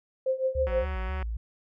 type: tone with tremolo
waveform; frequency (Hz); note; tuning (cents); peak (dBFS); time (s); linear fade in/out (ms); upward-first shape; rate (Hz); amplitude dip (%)
sine; 523.3; C5; 0; -21; 0.26-0.86; 5; triangle; 6.3; 90
type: tone with vibrato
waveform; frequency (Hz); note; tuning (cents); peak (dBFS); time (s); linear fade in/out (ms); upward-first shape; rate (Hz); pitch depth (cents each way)
sine; 63.2; B1; +41; -29; 0.55-1.37; 5; square; 3.7; 210
type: click train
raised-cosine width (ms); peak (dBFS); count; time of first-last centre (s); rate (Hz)
0.5; -24; 105; 0.67-1.226; 187
effects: none